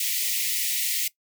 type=high-pass noise; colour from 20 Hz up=white; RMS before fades=-26 dBFS; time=0-1.08 s; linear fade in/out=5 ms; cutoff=1900 Hz; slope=96 dB/octave; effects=noise-tail reverb RT60 0.1 s tail -19 dB re dry